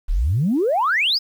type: exponential sweep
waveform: sine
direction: up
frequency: 31.71 to 5300 Hz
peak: -15 dBFS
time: 0.08-1.19 s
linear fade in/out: 20 ms
effects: tanh soft clip ceiling -11 dBFS + 8-bit